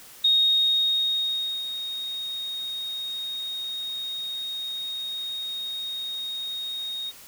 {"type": "tone with ADSR envelope", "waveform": "sine", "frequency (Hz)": 3729, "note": "A#7", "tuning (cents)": 0, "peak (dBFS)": -16, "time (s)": [0.24, 7.12], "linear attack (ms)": 7, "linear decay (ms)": 1400, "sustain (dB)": -13, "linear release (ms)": 32, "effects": ["white hiss -47 dBFS RMS until 7.27 s"]}